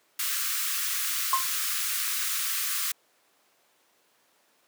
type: high-pass noise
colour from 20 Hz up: white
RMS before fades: -29 dBFS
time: 0.19-2.92 s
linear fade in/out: 5 ms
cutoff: 1100 Hz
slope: 96 dB/octave
type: tone with exponential decay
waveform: sine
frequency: 1059 Hz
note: C6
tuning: 21 cents sharp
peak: -17 dBFS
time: 1.33-1.5 s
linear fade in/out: 2 ms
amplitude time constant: 35 ms
effects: pink hiss -65 dBFS RMS until 4.67 s + high-pass 400 Hz 12 dB/octave